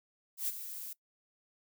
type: noise with ADSR envelope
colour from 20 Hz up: violet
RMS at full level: -32 dBFS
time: 0.37-0.93 s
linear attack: 110 ms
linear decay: 29 ms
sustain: -11 dB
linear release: 3 ms
effects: noise-tail reverb RT60 0.1 s tail -21 dB re dry